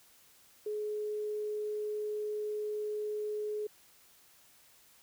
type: tone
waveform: sine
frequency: 422.5 Hz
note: G#4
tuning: 30 cents sharp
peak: -33 dBFS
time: 0.66-3.67 s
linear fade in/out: 5 ms
effects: white hiss -62 dBFS RMS until 5.02 s